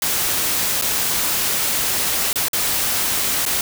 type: noise with dropouts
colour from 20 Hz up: white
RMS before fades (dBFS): -20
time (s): 0.02-3.61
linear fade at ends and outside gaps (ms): 2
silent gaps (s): 0.814-0.821 / 2.33-2.357 / 2.484-2.532 / 3.453-3.462
effects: none